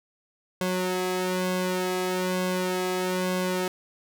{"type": "tone with flanger", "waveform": "sawtooth", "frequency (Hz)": 183.4, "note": "F#3", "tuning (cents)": -15, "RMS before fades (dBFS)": -27, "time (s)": [0.61, 3.68], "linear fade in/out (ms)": 2, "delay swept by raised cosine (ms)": [1.9, 2.41], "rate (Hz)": 1.1, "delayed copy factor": 0.9, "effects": []}